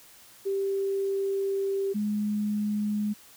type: tone pair in turn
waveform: sine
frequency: 392 / 209.1 Hz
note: G4 / G#3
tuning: 0 / +12 cents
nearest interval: major seventh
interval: 1088 cents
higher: first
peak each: -25 / -25 dBFS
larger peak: neither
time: 0.45-1.94 / 1.94-3.14 s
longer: first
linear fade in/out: 20 ms
effects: white hiss -53 dBFS RMS until 3.36 s